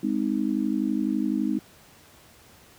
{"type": "chord", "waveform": "sine", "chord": "Ab major", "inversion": "none", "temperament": "just", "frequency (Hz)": [207.7, 259.6, 311.5], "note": ["Ab3", "C4", "Eb4"], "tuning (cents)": [0, -13, 2], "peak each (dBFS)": -27, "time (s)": [0.03, 1.59], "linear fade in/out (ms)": 5, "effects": ["pink hiss -53 dBFS RMS until 2.78 s", "high-pass 60 Hz 12 dB/octave"]}